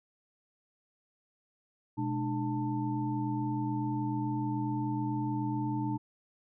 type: tone cluster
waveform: sine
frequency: 124.4 / 211.4 / 300.7 / 890 Hz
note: B2 / G#3 / D4 / A5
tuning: +13 / +31 / +41 / +20 cents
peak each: -34 / -38 / -33 / -38 dBFS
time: 1.97-5.98 s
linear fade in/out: 20 ms
effects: none